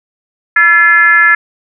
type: tone with frequency modulation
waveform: sine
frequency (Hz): 1716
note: A6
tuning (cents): -44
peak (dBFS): -4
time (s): 0.56-1.35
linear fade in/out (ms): 5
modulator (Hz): 372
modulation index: 0.86
effects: none